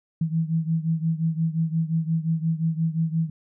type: beating tone pair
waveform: sine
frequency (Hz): 160.8 / 166.5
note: E3 / E3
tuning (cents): -43 / +18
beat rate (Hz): 5.7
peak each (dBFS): -23 / -26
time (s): 0.21-3.3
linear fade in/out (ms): 5
effects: none